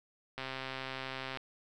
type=click train; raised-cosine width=0.3 ms; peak=-23 dBFS; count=132; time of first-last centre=0.38-1.372 s; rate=132 Hz; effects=none